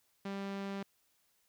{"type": "tone with low-pass filter", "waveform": "sawtooth", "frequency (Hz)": 197.2, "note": "G3", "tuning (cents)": 11, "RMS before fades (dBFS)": -40, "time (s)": [0.25, 0.83], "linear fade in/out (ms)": 5, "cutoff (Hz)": 4300, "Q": 0.72, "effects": ["white hiss -74 dBFS RMS until 1.48 s"]}